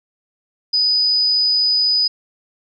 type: tone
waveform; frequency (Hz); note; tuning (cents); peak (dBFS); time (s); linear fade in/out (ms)
sine; 4978; D#8; 0; -13; 0.73-2.08; 10
effects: none